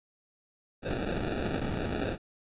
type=noise with sample-and-hold; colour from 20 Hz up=white; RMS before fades=-32 dBFS; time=0.82-2.18 s; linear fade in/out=50 ms; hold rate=1050 Hz; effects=resampled to 8000 Hz